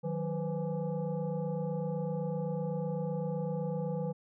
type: tone with frequency modulation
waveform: sine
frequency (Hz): 155.56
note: D#3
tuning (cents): 0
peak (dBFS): -31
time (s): 0.03-4.13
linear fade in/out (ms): 20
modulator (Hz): 339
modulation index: 1.3
effects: none